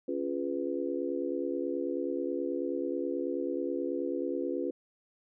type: chord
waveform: sine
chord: C# dominant seventh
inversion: none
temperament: just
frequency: 277.2 / 346.5 / 415.8 / 498.9 Hz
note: C#4 / E#4 / G#4 / B4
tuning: 0 / -14 / +2 / +17 cents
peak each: -35 / -34 / -39 / -36 dBFS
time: 0.08-4.71 s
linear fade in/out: 5 ms
effects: none